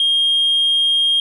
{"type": "tone", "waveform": "sine", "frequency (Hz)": 3230, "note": "G#7", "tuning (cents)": -49, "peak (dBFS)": -11, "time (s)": [0, 1.2], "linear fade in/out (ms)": 2, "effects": ["tanh soft clip ceiling -10 dBFS"]}